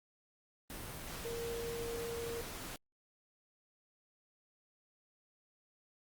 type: tone in noise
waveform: sine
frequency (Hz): 466.2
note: A#4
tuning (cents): 0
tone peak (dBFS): -39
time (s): 1.25-2.41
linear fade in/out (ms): 0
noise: pink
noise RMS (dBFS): -45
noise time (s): 0.7-2.76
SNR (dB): +3
effects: Opus 32 kbps